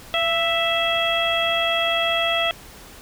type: harmonic tone with a mistuned harmonic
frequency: 659.3 Hz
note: E5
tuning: in tune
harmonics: 1 / 2 / 3 / 4 / 5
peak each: -23 / -27 / -28 / -26 / -23 dBFS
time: 0.14-2.51 s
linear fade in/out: 0 ms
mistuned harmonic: 1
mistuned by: +39 cents
effects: pink hiss -43 dBFS RMS until 3.01 s